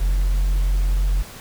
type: tone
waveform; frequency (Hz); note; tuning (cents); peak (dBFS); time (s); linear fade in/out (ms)
sine; 45.17; F#1; -41; -13; 0-1.23; 20
effects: tanh soft clip ceiling -15 dBFS + pink hiss -39 dBFS RMS until 1.4 s